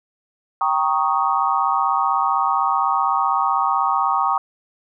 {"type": "chord", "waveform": "sine", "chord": "Eb dominant seventh", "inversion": "first", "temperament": "equal", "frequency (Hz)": [784, 932.3, 1108.7, 1244.5], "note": ["G5", "Bb5", "Db6", "Eb6"], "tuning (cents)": [0, 0, 0, 0], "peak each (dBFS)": [-22, -22, -21, -22], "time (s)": [0.61, 4.38], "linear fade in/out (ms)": 2, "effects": []}